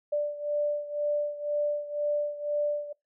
sine beating tone pair, 588 / 590 Hz, D5 / D5, +2 / +8 cents, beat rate 2 Hz, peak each -28 / -32 dBFS, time 0.12-2.93 s, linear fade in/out 10 ms, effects noise-tail reverb RT60 0.2 s tail -25 dB re dry

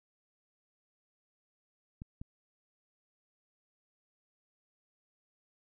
clicks, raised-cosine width 5 ms, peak -30 dBFS, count 2, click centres 2.019 / 2.215 s, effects none

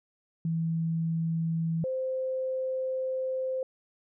sine tone pair in turn, 163.9 / 520.4 Hz, E3 / C5, -10 / -9 cents, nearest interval octave + minor sixth, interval 2001 cents, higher second, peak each -26 / -28 dBFS, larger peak first, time 0.45-1.84 / 1.84-3.63 s, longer second, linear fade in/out 2 ms, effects none

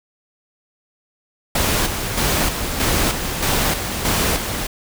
pink noise with tremolo, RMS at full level -18 dBFS, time 1.55-4.67 s, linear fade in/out 5 ms, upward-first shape square, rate 1.6 Hz, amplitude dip 50%, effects none

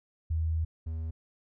sine / triangle tone pair in turn, 80.4 / 80.4 Hz, E2 / E2, -43 / -43 cents, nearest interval unison, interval 0 cents, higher neither, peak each -26 / -30 dBFS, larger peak first, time 0.3-0.65 / 0.86-1.11 s, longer first, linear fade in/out 10 ms, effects none

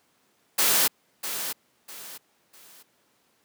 white noise with echo, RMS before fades -21 dBFS, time 0.58-0.88 s, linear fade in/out 10 ms, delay 650 ms, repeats 3, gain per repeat -10 dB, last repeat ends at 2.83 s, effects pink hiss -66 dBFS RMS until 3.44 s + high-pass 200 Hz 12 dB/octave

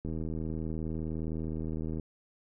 click train, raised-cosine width 3 ms, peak -24 dBFS, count 156, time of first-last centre 0.05-1.997 s, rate 79.6 Hz, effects none

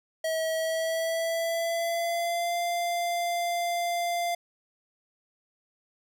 square tone with pitch glide, 643 to 693.1 Hz, E5 to F5, -43 to -13 cents, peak -27 dBFS, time 0.24-4.35 s, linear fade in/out 5 ms, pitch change +130 cents, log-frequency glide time 0.56-2.57 s, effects none

